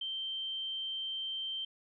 sine tone, 3130 Hz, G7, 3 cents flat, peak -35 dBFS, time 0.01-1.65 s, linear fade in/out 5 ms, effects none

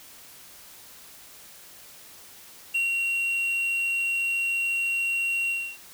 triangle tone with ADSR envelope, 2747 Hz, F7, 29 cents flat, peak -20 dBFS, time 2.74-5.78 s, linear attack 12 ms, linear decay 150 ms, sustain -2 dB, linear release 290 ms, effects white hiss -48 dBFS RMS until 5.93 s

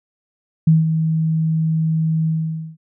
sine tone with ADSR envelope, 160 Hz, D#3, 49 cents sharp, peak -7 dBFS, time 0.67-2.77 s, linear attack 6 ms, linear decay 170 ms, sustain -8 dB, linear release 500 ms, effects none

